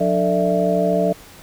sine tone cluster, 180 / 292.5 / 444.5 / 595 / 668 Hz, F#3 / D4 / A4 / D5 / E5, -47 / -7 / +18 / +22 / +23 cents, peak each -21 / -26 / -22 / -21 / -20 dBFS, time 0-1.13 s, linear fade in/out 10 ms, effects pink hiss -43 dBFS RMS until 1.42 s

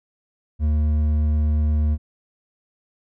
triangle tone with hard clipping, 75.7 Hz, D#2, 47 cents flat, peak -18 dBFS, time 0.59-1.98 s, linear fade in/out 50 ms, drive 9 dB, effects none

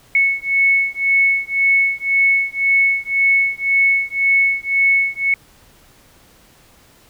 sine beating tone pair, 2204 / 2205.9 Hz, C#7 / C#7, -11 / -9 cents, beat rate 1.9 Hz, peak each -16 dBFS, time 0.15-5.34 s, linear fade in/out 2 ms, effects pink hiss -50 dBFS RMS until 7.09 s

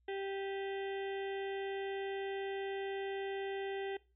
harmonic tone with a mistuned harmonic, 391.5 Hz, G4, 2 cents flat, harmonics 1 / 2 / 4 / 5 / 6 / 7 / 8 / 9, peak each -38 / -45 / -51 / -49 / -57 / -58 / -54 / -60 dBFS, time 0.08-3.97 s, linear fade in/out 5 ms, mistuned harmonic 6, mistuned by +100 cents, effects noise-tail reverb RT60 0.3 s tail -20 dB re dry + added 60 Hz sine -70 dBFS peak until 4.15 s

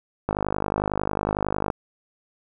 click train, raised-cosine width 1 ms, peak -9 dBFS, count 73, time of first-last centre 0.29-1.702 s, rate 51 Hz, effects none

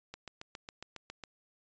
click train, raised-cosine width 0.2 ms, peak -26 dBFS, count 9, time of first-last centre 0.14-1.237 s, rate 7.29 Hz, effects resampled to 16000 Hz

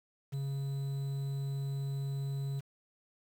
triangle tone with quantisation, 137.9 Hz, C#3, 9 cents flat, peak -31 dBFS, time 0.32-2.61 s, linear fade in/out 20 ms, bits 9, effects none

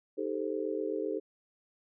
sine chord, A half-diminished seventh, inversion second, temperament equal with one note detuned, 311.1 / 392 / 440 / 520.8 Hz, Eb4 / G4 / A4 / C5, 0 / 0 / 0 / -8 cents, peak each -37 / -36 / -35 / -39 dBFS, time 0.17-1.2 s, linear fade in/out 20 ms, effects none

